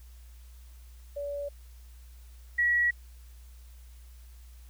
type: tone pair in turn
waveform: sine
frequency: 572 / 1924 Hz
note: D5 / B6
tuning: -46 / -46 cents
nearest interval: octave + major sixth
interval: 2100 cents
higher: second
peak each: -32 / -22 dBFS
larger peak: second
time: 1.16-1.49 / 2.58-2.91 s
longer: neither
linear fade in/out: 10 ms
effects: added 60 Hz sine -47 dBFS peak until 4.69 s + white hiss -62 dBFS RMS until 4.69 s